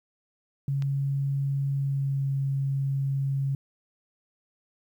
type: tone with pitch glide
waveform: sine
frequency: 138.59 to 137.08 Hz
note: C#3 to C#3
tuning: 0 to -19 cents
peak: -24 dBFS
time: 0.68-3.55 s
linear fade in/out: 2 ms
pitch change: -19 cents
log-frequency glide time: 1.73-2.31 s
type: click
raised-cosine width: 0.2 ms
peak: -25 dBFS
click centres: 0.823 s
effects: 10-bit